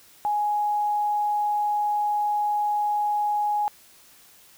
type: tone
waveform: sine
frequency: 833 Hz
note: G#5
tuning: 5 cents sharp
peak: -21 dBFS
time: 0.25-3.68 s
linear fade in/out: 0 ms
effects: white hiss -53 dBFS RMS until 4.57 s